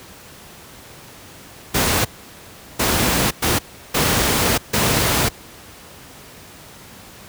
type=noise bursts at uneven times; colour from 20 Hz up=pink; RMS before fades=-17 dBFS; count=5; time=1.74-2.05 / 2.79-3.31 / 3.42-3.59 / 3.94-4.58 / 4.73-5.29 s; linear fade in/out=10 ms; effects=pink hiss -41 dBFS RMS until 7.28 s + high-pass 60 Hz 12 dB/octave